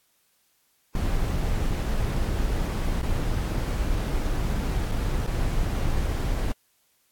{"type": "noise with dropouts", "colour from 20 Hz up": "brown", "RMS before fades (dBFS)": -25, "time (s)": [0.95, 6.52], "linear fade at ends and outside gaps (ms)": 2, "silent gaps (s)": [[3.016, 3.029], [4.915, 4.919], [5.265, 5.275]], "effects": ["white hiss -67 dBFS RMS until 7.11 s", "AAC 64 kbps"]}